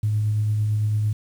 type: tone with tremolo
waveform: sine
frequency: 106.4 Hz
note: G#2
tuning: 42 cents sharp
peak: -17 dBFS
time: 0.03-1.13 s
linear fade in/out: 5 ms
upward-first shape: triangle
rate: 8.9 Hz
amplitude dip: 25%
effects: tanh soft clip ceiling -13 dBFS + 8-bit